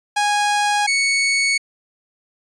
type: tone pair in turn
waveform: sawtooth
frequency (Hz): 826 / 2219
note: G#5 / C#7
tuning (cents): -10 / +1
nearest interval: octave + perfect fourth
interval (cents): 1711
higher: second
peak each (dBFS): -12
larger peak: neither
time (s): 0.16-0.87 / 0.87-1.58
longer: neither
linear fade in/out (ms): 10
effects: resampled to 22050 Hz